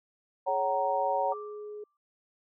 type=chord; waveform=sine; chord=F# major; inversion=second; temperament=equal with one note detuned; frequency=554.4 / 756 / 932.3 Hz; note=C#5 / F#5 / A#5; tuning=0 / +37 / 0 cents; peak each=-30 dBFS; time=0.46-1.34 s; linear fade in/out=20 ms
type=tone; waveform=sine; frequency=419.1 Hz; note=G#4; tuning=16 cents sharp; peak=-38 dBFS; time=0.48-1.84 s; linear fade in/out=5 ms
type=tone with exponential decay; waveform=sine; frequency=1174.7 Hz; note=D6; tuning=in tune; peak=-37 dBFS; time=1.32-1.97 s; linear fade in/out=2 ms; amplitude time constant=140 ms
effects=none